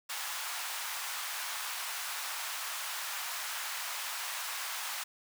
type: high-pass noise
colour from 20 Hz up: pink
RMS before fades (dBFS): -38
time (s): 0.09-5.04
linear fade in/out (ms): 10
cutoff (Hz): 890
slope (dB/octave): 24
effects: none